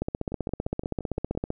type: two click trains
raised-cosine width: 2 ms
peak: -14 / -23 dBFS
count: 24 / 7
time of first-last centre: 0.02-1.504 / 0.32-1.351 s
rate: 15.5 / 5.82 Hz
effects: none